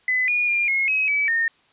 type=tone with pitch steps; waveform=sine; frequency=2013 / 2443 / 2403 / 2163 / 2549 / 2291 / 1832 Hz; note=B6 / D#7 / D7 / C#7 / D#7 / D7 / A#6; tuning=+33 / -32 / +39 / -43 / +41 / -44 / -31 cents; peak=-18 dBFS; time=0.08-1.48 s; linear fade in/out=2 ms; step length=200 ms; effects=white hiss -59 dBFS RMS until 1.72 s + resampled to 8000 Hz